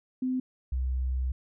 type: tone pair in turn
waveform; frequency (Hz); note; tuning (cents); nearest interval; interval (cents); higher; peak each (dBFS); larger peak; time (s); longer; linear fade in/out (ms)
sine; 256.2 / 64.05; C4 / C2; -36 / -36; 2 octaves; 2400; first; -26; neither; 0.22-0.4 / 0.72-1.32; second; 5
effects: none